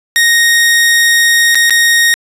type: tone with dropouts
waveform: sawtooth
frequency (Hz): 1864.7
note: A#6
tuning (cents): 0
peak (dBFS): -3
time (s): 0.16-2.14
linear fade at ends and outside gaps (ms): 0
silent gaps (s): 1.547-1.554 / 1.697-1.706
effects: resampled to 32000 Hz